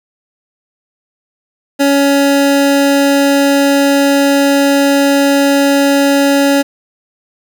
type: tone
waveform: 25% pulse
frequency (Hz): 280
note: C#4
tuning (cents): +18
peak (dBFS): -4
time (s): 1.79-6.63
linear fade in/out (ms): 20
effects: none